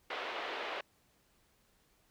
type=band-pass noise; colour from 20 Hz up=pink; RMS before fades=-40 dBFS; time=0.1-0.81 s; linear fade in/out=5 ms; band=420 to 3400 Hz; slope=24 dB/octave; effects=pink hiss -71 dBFS RMS until 2.1 s